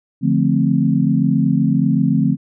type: chord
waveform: sine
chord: D minor seventh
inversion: none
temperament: equal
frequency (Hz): 146.83 / 174.61 / 220 / 261.6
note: D3 / F3 / A3 / C4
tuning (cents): 0 / 0 / 0 / 0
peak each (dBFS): -18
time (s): 0.21-2.37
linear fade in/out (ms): 50
effects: none